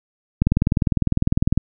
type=click train; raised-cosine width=5 ms; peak=-3 dBFS; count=24; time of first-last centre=0.42-1.576 s; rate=19.9 Hz; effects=none